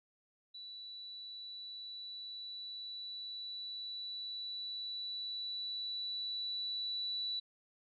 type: tone with level ramp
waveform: sine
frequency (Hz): 3951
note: B7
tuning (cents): 0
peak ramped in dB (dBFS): -46 to -35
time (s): 0.54-7.4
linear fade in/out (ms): 10
effects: none